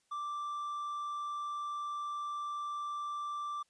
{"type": "tone", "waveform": "triangle", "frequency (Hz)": 1174.7, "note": "D6", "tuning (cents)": 0, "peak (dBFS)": -34, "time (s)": [0.11, 3.63], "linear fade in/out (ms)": 10, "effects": ["white hiss -75 dBFS RMS until 3.69 s", "resampled to 22050 Hz"]}